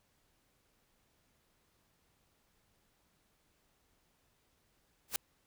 white noise with exponential growth, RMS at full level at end -29 dBFS, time 5.08-5.16 s, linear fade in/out 1 ms, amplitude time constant 16 ms, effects pink hiss -74 dBFS RMS until 5.46 s

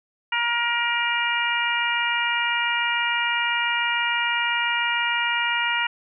harmonic tone, 473 Hz, A#4, 25 cents sharp, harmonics 2 / 3 / 4 / 5 / 6, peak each -27 / -27 / -27 / -27 / -27 dBFS, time 0.32-5.87 s, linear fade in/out 5 ms, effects none

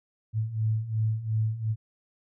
sine beating tone pair, 108.1 / 110.9 Hz, A2 / A2, -30 / +14 cents, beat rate 2.8 Hz, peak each -30 / -26 dBFS, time 0.33-1.76 s, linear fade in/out 50 ms, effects none

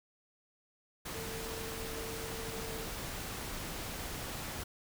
sine tone in noise, 449.7 Hz, A4, 38 cents sharp, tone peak -44 dBFS, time 1.14-2.86 s, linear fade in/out 10 ms, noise pink, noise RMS -41 dBFS, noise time 1.05-4.64 s, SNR -6 dB, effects none

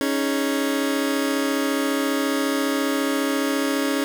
sawtooth chord, C# suspended second, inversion none, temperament just, 277.2 / 311.8 / 415.8 Hz, C#4 / D#4 / G#4, 0 / +4 / +2 cents, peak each -18 / -23 / -24 dBFS, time 0.01-4.04 s, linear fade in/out 0 ms, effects 7-bit

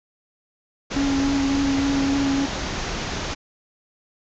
pink low-pass noise, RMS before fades -28 dBFS, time 0.9-3.35 s, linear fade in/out 20 ms, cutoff 6900 Hz, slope 96 dB/octave
triangle tone with vibrato, 276.4 Hz, C#4, 5 cents flat, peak -17 dBFS, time 0.96-2.46 s, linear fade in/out 5 ms, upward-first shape sine, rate 3.5 Hz, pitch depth 17 cents each way
effects none

